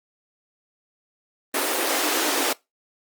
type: high-pass noise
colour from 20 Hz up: pink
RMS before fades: -23 dBFS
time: 1.54-2.53 s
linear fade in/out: 5 ms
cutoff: 270 Hz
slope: 96 dB/octave
effects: noise-tail reverb RT60 0.2 s tail -22 dB re dry + Opus 32 kbps